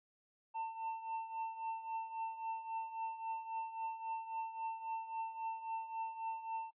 triangle tone with tremolo, 898 Hz, A5, 35 cents sharp, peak -34 dBFS, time 0.54-6.71 s, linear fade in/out 20 ms, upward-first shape triangle, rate 3.7 Hz, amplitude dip 75%, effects noise-tail reverb RT60 0.1 s tail -22 dB re dry + resampled to 8000 Hz

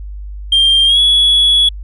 sine tone with pitch glide, 3186 to 3375 Hz, G7 to G#7, +27 to +27 cents, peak -5 dBFS, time 0.52-1.69 s, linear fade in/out 5 ms, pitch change +100 cents, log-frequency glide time 0.86-0.99 s, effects tanh soft clip ceiling -5 dBFS + added 50 Hz sine -24 dBFS peak until 1.83 s

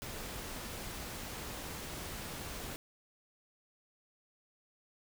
pink noise, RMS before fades -43 dBFS, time 0.02-2.76 s, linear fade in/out 0 ms, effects none

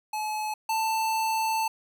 square tone pair in turn, 857 / 886.2 Hz, A5 / A5, -46 / +12 cents, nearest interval minor second, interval 58 cents, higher second, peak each -29 / -25 dBFS, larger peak second, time 0.13-0.54 / 0.69-1.68 s, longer second, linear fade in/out 5 ms, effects none

